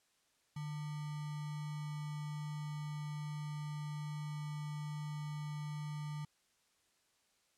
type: tone with sample-and-hold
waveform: sine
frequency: 149.8 Hz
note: D3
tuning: 35 cents sharp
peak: -39 dBFS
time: 0.56-6.25 s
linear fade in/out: 5 ms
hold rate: 1050 Hz
effects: white hiss -75 dBFS RMS until 7.57 s + low-pass 9000 Hz 12 dB/octave